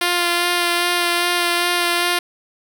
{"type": "tone with vibrato", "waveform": "5% pulse", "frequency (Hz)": 349.2, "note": "F4", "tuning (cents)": 0, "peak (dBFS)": -5, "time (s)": [0.01, 2.19], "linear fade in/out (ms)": 5, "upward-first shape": "sine", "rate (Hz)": 2.5, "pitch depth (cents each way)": 15, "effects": []}